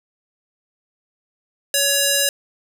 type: tone with band-pass filter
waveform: square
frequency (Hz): 562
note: C#5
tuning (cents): +24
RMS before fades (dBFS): -18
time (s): 1.74-2.29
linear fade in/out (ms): 2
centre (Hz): 9000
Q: 0.6
effects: none